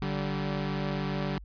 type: tone pair together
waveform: sawtooth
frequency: 144.7 / 191.97 Hz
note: D3 / G3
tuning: -25 / -36 cents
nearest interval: perfect fourth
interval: 489 cents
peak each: -28 dBFS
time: 0.02-1.38 s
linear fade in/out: 0 ms
effects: added 50 Hz sine -43 dBFS peak until 1.44 s + resampled to 11025 Hz